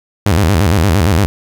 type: tone with vibrato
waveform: sawtooth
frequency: 90.4 Hz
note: F#2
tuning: 40 cents flat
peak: -5 dBFS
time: 0.26-1.26 s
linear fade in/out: 0 ms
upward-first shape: square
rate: 8.7 Hz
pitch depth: 210 cents each way
effects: 7-bit